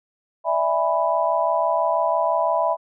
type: chord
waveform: sine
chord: E dominant seventh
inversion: third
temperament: just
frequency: 593.3 / 659.3 / 824.1 / 988.9 Hz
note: D5 / E5 / G#5 / B5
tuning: +18 / 0 / -14 / +2 cents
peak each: -26 / -21 / -27 / -22 dBFS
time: 0.44-2.77 s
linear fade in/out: 50 ms
effects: none